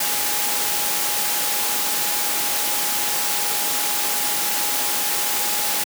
sine tone in noise, 830.6 Hz, G#5, in tune, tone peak -32 dBFS, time 0-5.84 s, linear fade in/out 5 ms, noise white, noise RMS -22 dBFS, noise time 0-5.84 s, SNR -13 dB, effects high-pass 200 Hz 12 dB/octave

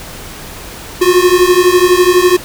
square beating tone pair, 354.5 / 366.5 Hz, F4 / F#4, +26 / -16 cents, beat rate 12 Hz, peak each -10 dBFS, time 1.01-2.37 s, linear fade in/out 10 ms, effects pink hiss -29 dBFS RMS until 2.44 s

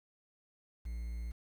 triangle tone with quantisation, 57.9 Hz, A#1, 11 cents flat, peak -35 dBFS, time 0.85-1.32 s, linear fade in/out 10 ms, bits 10, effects none

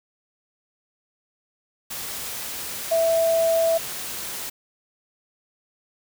sine tone in noise, 659.3 Hz, E5, in tune, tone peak -17 dBFS, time 2.91-3.78 s, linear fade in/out 10 ms, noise white, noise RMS -32 dBFS, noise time 1.9-4.5 s, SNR +12 dB, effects none

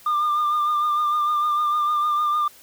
sine tone with vibrato, 1200 Hz, D6, 37 cents sharp, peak -16 dBFS, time 0.06-2.48 s, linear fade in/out 5 ms, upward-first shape triangle, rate 6.6 Hz, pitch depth 36 cents each way, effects tanh soft clip ceiling -17 dBFS + white hiss -49 dBFS RMS until 2.62 s

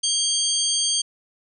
sine tone cluster, 3212 / 4619 / 6340 / 8620 Hz, G7 / D8 / G8 / C#9, +41 / -30 / +19 / -49 cents, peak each -25 dBFS, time 0.03-1.02 s, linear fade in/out 10 ms, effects none

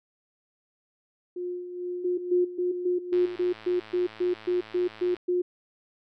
sine tone with tremolo, 356.9 Hz, F4, 38 cents sharp, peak -29 dBFS, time 1.36-3.36 s, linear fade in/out 5 ms, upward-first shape sine, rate 2.3 Hz, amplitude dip 55%
sine tone bursts, 357.8 Hz, F4, 42 cents sharp, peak -22 dBFS, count 13, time 2.04-5.42 s, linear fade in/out 10 ms, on 140 ms, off 130 ms
click train, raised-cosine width 0.3 ms, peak -28 dBFS, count 223, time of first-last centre 3.13-5.167 s, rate 109 Hz
effects none

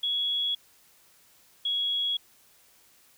sine tone pair in turn, 3351 / 3333 Hz, G#7 / G#7, +15 / +5 cents, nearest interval unison, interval 10 cents, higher first, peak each -25 dBFS, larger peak neither, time 0.03-0.55 / 1.65-2.17 s, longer neither, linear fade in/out 5 ms, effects white hiss -60 dBFS RMS until 3.17 s

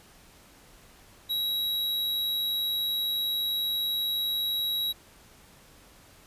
square tone, 3863 Hz, B7, 39 cents flat, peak -27 dBFS, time 1.29-4.93 s, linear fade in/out 20 ms, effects pink hiss -55 dBFS RMS until 6.26 s + resampled to 32000 Hz

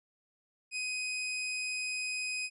sawtooth tone, 2506 Hz, D#7, 12 cents sharp, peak -30 dBFS, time 0.71-2.5 s, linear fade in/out 50 ms, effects resampled to 24000 Hz

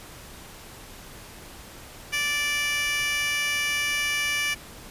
15% pulse tone with high-pass filter, 585 Hz, D5, 7 cents flat, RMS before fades -26 dBFS, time 2.12-4.55 s, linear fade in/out 20 ms, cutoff 2400 Hz, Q 2.1, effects pink hiss -44 dBFS RMS until 4.9 s + resampled to 32000 Hz

